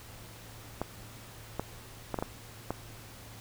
clicks, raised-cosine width 1 ms, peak -17 dBFS, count 6, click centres 0.816 / 1.596 / 2.143 / 2.188 / 2.225 / 2.706 s, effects added 111 Hz sine -51 dBFS peak until 3.4 s + pink hiss -50 dBFS RMS until 3.4 s

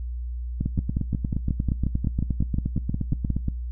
two click trains, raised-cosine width 5 ms, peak -12 / -12 dBFS, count 16 / 25, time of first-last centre 0.61-3.303 / 0.66-3.484 s, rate 5.57 / 8.5 Hz, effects noise-tail reverb RT60 0.3 s tail -22 dB re dry + added 60 Hz sine -28 dBFS peak until 3.71 s

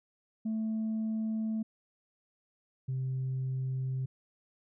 sine tone pair in turn, 220 / 130.81 Hz, A3 / C3, 0 / 0 cents, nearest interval major sixth, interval 900 cents, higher first, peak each -28 / -29 dBFS, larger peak first, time 0.45-1.63 / 2.88-4.06 s, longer neither, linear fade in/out 10 ms, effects tanh soft clip ceiling -28 dBFS

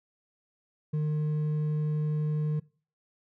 sine tone with hard clipping, 152 Hz, D#3, 40 cents flat, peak -27 dBFS, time 0.93-2.6 s, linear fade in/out 10 ms, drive 4 dB, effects noise-tail reverb RT60 0.4 s tail -22 dB re dry

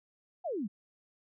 sine exponential sweep, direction down, 784 to 180.8 Hz, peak -32 dBFS, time 0.44-0.68 s, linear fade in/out 20 ms, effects none

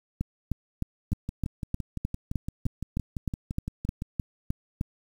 two click trains, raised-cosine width 5 ms, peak -15 / -19 dBFS, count 16 / 18, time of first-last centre 0.21-4.811 / 1.12-4.021 s, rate 3.26 / 5.86 Hz, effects 8-bit

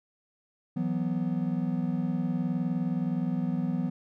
triangle chord, E suspended second, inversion none, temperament equal with one note detuned, 165.58 / 185 / 246.9 Hz, E3 / F#3 / B3, +8 / 0 / 0 cents, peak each -29 dBFS, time 0.76-3.9 s, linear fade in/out 10 ms, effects none

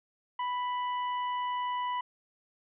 harmonic tone, 989 Hz, B5, 2 cents sharp, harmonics 1 / 2 / 3, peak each -30 / -43 / -45 dBFS, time 0.39-2.01 s, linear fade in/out 5 ms, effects none

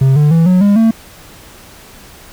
triangle tone with pitch steps, 133.8 / 148.46 / 164.73 / 182.78 / 202.8 / 225 Hz, C3 / D3 / E3 / F#3 / G#3 / A3, +39 / +19 / -1 / -21 / -41 / +39 cents, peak -4 dBFS, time 0.01-0.91 s, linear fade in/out 5 ms, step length 150 ms, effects pink hiss -38 dBFS RMS until 2.32 s

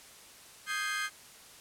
35% pulse chord, Ab major seventh, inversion second, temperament equal, 1244.5 / 1568 / 1661.2 / 2093 Hz, Eb6 / G6 / Ab6 / C7, 0 / 0 / 0 / 0 cents, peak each -36 / -34 / -38 / -36 dBFS, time 0.66-1.1 s, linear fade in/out 50 ms, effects white hiss -53 dBFS RMS until 1.6 s + low-pass 11000 Hz 12 dB/octave

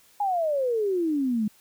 sine exponential sweep, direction down, 838 to 205.1 Hz, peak -22 dBFS, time 0.2-1.48 s, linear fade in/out 5 ms, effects white hiss -58 dBFS RMS until 1.6 s

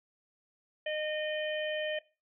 harmonic tone, 613 Hz, D#5, 26 cents flat, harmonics 1 / 3 / 4 / 5, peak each -33 / -39 / -42 / -41 dBFS, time 0.86-1.99 s, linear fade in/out 5 ms, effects noise-tail reverb RT60 0.3 s tail -19 dB re dry

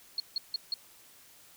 sine tone bursts, 4314 Hz, C#8, 48 cents flat, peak -28 dBFS, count 4, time 0.18-0.74 s, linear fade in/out 2 ms, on 20 ms, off 160 ms, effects white hiss -57 dBFS RMS until 1.56 s

